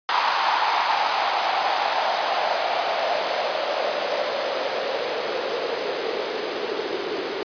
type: noise with band-pass filter sweep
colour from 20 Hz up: blue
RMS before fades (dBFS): -24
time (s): 0.09-7.43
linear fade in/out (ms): 0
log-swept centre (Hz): 940 to 380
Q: 4.4
effects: resampled to 11025 Hz